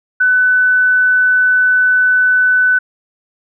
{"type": "tone", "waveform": "sine", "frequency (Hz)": 1500, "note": "F#6", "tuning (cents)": 23, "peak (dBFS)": -8, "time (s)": [0.2, 2.79], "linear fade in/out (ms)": 10, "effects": []}